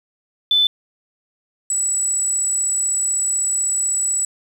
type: tone pair in turn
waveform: sine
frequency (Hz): 3512 / 7884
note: A7 / B8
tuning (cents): -4 / -4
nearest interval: octave + major second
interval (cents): 1400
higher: second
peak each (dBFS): -12 / -17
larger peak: first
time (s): 0.51-0.67 / 1.7-4.25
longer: second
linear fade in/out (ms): 2
effects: 7-bit